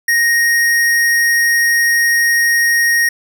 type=tone; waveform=square; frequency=1868 Hz; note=A#6; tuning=3 cents sharp; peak=-11 dBFS; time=0.08-3.09 s; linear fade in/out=5 ms; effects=none